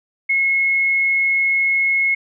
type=tone; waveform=sine; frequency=2173 Hz; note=C#7; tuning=35 cents flat; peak=-14 dBFS; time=0.29-2.15 s; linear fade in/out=10 ms; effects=none